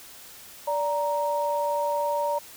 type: tone pair together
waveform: sine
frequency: 582.3 / 934 Hz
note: D5 / A#5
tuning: -15 / +3 cents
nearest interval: minor sixth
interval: 818 cents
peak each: -26 dBFS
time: 0.67-2.39 s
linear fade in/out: 10 ms
effects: white hiss -46 dBFS RMS until 2.56 s